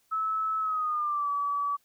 sine tone with pitch glide, 1301 to 1145.7 Hz, E6 to D6, -23 to -43 cents, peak -26 dBFS, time 0.11-1.77 s, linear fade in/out 20 ms, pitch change -220 cents, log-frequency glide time 0.59-1.3 s, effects white hiss -69 dBFS RMS until 1.84 s

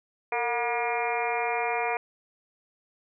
harmonic tone with a mistuned harmonic, 239.6 Hz, A#3, 48 cents sharp, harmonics 2 / 3 / 4 / 5 / 6 / 7 / 8 / 9 / 10, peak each -32 / -30 / -32 / -38 / -40 / -42 / -39 / -36 / -33 dBFS, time 0.32-1.97 s, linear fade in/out 2 ms, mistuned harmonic 2, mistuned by -70 cents, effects none

